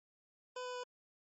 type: tone with pitch steps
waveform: 25% pulse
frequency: 502 / 498.8 / 495.7 Hz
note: B4 / B4 / B4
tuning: +28 / +17 / +6 cents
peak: -37 dBFS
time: 0.56-0.836 s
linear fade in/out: 5 ms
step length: 92 ms
effects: MP3 32 kbps